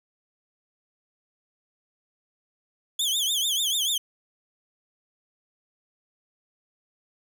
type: tone with vibrato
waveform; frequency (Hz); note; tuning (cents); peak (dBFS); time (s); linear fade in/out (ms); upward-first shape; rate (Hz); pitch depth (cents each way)
sawtooth; 3344; G#7; +11; -20; 2.99-3.98; 5; triangle; 6.8; 190
effects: none